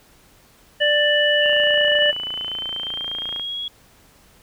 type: harmonic tone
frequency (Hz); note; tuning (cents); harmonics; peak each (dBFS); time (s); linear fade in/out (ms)
590; D5; +8; 1 / 3 / 5; -19 / -19 / -19; 0.8-2.12; 20
type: linear sweep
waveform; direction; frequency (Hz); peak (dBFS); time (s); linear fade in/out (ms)
sine; up; 2794 to 3342; -25; 1.42-3.68; 2
type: click train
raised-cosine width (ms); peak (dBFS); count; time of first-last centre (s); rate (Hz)
0.5; -20; 56; 1.46-3.397; 28.4
effects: pink hiss -53 dBFS RMS until 4.42 s